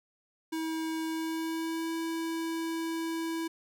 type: tone with pitch glide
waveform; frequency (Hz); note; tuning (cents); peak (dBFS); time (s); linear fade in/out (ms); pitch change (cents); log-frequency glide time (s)
square; 321.3 to 328.2; E4 to E4; -44 to -8; -32; 0.52-3.48; 10; +36; 1.05-1.93
effects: none